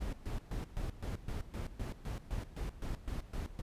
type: noise with tremolo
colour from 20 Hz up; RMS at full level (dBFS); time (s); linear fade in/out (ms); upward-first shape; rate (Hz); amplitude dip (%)
brown; -38; 0-3.62; 20; square; 3.9; 80
effects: resampled to 32000 Hz